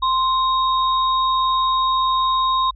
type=tone pair together; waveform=sine; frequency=1046.5 / 3745 Hz; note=C6 / A#7; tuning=0 / +7 cents; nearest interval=octave + minor seventh; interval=2207 cents; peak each=-16 / -24 dBFS; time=0.02-2.71 s; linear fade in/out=10 ms; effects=added 50 Hz sine -39 dBFS peak until 2.75 s